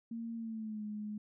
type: tone with pitch glide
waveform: sine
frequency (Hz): 229.8 to 210.7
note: A#3 to G#3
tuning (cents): -25 to +25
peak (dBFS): -38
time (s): 0.11-1.18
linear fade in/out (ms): 5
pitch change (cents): -150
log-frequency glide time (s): 0.36-0.84
effects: none